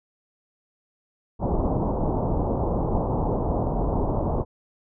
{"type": "low-pass noise", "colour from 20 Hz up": "pink", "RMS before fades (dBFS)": -24, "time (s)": [1.39, 4.45], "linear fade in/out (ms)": 50, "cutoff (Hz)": 970, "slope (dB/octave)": 48, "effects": []}